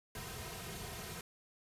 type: noise with comb filter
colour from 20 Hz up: pink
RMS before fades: -45 dBFS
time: 0.15-1.21 s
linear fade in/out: 2 ms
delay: 3.5 ms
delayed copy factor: -0.95
effects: resampled to 32000 Hz